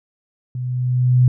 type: tone with level ramp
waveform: sine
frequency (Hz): 125.5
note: B2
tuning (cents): +28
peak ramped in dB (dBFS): -23 to -8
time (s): 0.55-1.28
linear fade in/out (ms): 2
effects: none